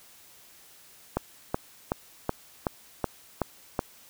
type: click train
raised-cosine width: 1 ms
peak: -11 dBFS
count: 8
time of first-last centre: 1.17-3.792 s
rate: 2.67 Hz
effects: white hiss -54 dBFS RMS until 4.09 s